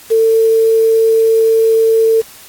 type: tone with quantisation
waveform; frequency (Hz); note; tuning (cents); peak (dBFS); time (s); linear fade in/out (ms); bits
sine; 448.4; A4; +33; -7; 0.1-2.22; 20; 5
effects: white hiss -38 dBFS RMS until 2.48 s + AAC 64 kbps